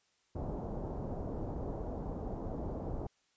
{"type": "low-pass noise", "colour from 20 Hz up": "pink", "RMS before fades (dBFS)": -39, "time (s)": [0.35, 3.07], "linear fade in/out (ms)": 5, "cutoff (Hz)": 780, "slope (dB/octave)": 24, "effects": ["white hiss -74 dBFS RMS until 3.36 s", "resampled to 16000 Hz"]}